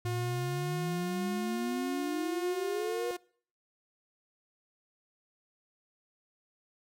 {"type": "tone with vibrato", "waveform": "sawtooth", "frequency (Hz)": 357.5, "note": "F4", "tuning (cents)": 41, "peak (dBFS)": -31, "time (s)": [0.05, 3.17], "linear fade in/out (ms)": 10, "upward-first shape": "sine", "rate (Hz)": 1.8, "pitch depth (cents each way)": 8}
{"type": "exponential sweep", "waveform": "sine", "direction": "up", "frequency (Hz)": [110, 486.7], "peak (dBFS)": -32, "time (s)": [0.05, 3.11], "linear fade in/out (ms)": 0}
{"effects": ["noise-tail reverb RT60 0.5 s tail -23 dB re dry"]}